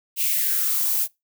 violet noise with high-pass filter sweep, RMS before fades -22 dBFS, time 0.16-1.08 s, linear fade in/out 50 ms, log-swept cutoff 2800 to 650 Hz, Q 4.2, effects noise-tail reverb RT60 0.2 s tail -23 dB re dry

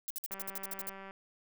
violet noise bursts, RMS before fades -38 dBFS, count 11, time 0.08-0.894 s, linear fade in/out 0 ms, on 24 ms, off 55 ms
click train, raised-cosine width 0.5 ms, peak -33 dBFS, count 156, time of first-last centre 0.31-1.109 s, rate 194 Hz
effects none

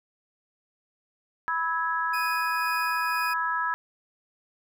sine chord, E major, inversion second, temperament equal with one note detuned, 987.8 / 1301.9 / 1661.2 Hz, B5 / E6 / G#6, 0 / -22 / 0 cents, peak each -29 dBFS, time 1.48-3.74 s, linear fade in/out 0 ms
30% pulse tone with tremolo, 2489 Hz, D#7, in tune, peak -29 dBFS, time 2.13-3.34 s, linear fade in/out 10 ms, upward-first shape sine, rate 2 Hz, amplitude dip 30%
effects none

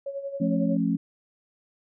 sine tone with tremolo, 554.4 Hz, C#5, in tune, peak -28 dBFS, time 0.06-0.77 s, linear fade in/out 5 ms, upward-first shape sine, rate 11 Hz, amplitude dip 65%
sine chord, F augmented, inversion none, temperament just, 174.61 / 218.3 / 272.8 Hz, F3 / A3 / C#4, 0 / -13 / -28 cents, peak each -26 dBFS, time 0.4-0.97 s, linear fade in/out 10 ms
effects none

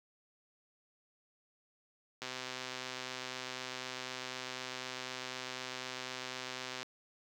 click train, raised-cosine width 0.2 ms, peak -23 dBFS, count 591, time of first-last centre 2.22-6.829 s, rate 128 Hz, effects high-pass 60 Hz 12 dB/octave + 9-bit

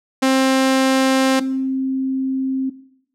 sawtooth / sine tone pair in turn, 264.5 / 264.5 Hz, C4 / C4, +19 / +19 cents, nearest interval unison, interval 0 cents, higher neither, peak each -9 / -17 dBFS, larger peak first, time 0.22-1.4 / 1.4-2.7 s, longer second, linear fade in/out 10 ms, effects noise-tail reverb RT60 0.7 s tail -17 dB re dry + low-pass 10000 Hz 12 dB/octave

